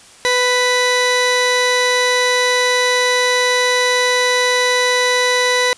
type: tone pair together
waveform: 25% pulse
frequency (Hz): 497.7 / 1975.5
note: B4 / B6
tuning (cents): +13 / 0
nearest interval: 2 octaves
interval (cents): 2387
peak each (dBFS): -12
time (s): 0.25-5.73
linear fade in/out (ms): 0
effects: white hiss -43 dBFS RMS until 5.77 s + resampled to 22050 Hz